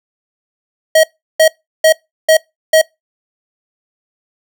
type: tone bursts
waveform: square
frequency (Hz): 635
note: D#5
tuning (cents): +35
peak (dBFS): -6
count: 5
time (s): 0.95-2.815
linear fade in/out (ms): 5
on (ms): 85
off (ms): 360
effects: noise-tail reverb RT60 0.2 s tail -24 dB re dry